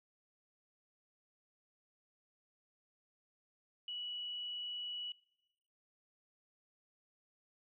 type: tone with frequency modulation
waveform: sine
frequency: 2939 Hz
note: F#7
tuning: 12 cents flat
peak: -40 dBFS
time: 3.88-5.12 s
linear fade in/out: 2 ms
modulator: 26.6 Hz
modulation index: 0.34
effects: noise-tail reverb RT60 1.0 s tail -24 dB re dry